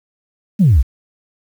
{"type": "exponential sweep", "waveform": "sine", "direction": "down", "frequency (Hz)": [221.7, 54.2], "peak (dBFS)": -6, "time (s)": [0.59, 0.83], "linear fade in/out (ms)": 20, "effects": ["tanh soft clip ceiling -3 dBFS", "7-bit"]}